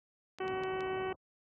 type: clicks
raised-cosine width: 0.2 ms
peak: -30 dBFS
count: 4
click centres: 0.386 / 0.48 / 0.636 / 0.807 s
type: low-pass noise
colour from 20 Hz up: pink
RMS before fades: -46 dBFS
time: 0.39-1.16 s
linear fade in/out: 50 ms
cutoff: 1200 Hz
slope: 48 dB/octave
type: harmonic tone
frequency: 376.8 Hz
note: F#4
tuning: 32 cents sharp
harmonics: 1 / 2 / 3 / 4 / 5 / 6 / 7 / 8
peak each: -35 / -41 / -45 / -47 / -49 / -51 / -52 / -53 dBFS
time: 0.4-1.13 s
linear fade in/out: 5 ms
effects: high-pass 100 Hz 12 dB/octave